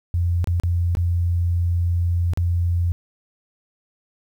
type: tone with dropouts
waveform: sine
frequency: 86.7 Hz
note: F2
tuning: 12 cents flat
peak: -17 dBFS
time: 0.14-2.92 s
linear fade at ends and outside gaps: 0 ms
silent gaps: 0.443-0.473 / 0.599-0.635 / 0.951-0.971 / 2.335-2.374 s
effects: 9-bit